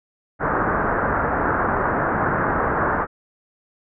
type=low-pass noise; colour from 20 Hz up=white; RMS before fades=-21 dBFS; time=0.39-3.07 s; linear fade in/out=50 ms; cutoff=1600 Hz; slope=48 dB/octave; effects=none